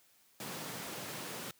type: high-pass noise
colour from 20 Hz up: pink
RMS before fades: -43 dBFS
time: 0.4-1.51 s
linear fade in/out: 2 ms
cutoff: 130 Hz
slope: 24 dB/octave
effects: white hiss -67 dBFS RMS until 1.59 s + high-pass 80 Hz 12 dB/octave